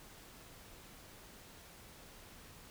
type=silence; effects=pink hiss -56 dBFS RMS until 2.7 s